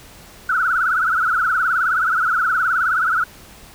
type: tone with vibrato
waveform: sine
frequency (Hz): 1400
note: F6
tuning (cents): +4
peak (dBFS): -15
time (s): 0.49-3.24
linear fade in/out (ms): 5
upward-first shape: triangle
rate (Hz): 19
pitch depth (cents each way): 180
effects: pink hiss -43 dBFS RMS until 3.74 s